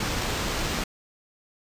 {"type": "noise with sample-and-hold", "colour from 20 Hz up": "pink", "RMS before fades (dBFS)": -28, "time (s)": [0, 0.84], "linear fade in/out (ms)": 5, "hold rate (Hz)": 11025, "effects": ["resampled to 32000 Hz"]}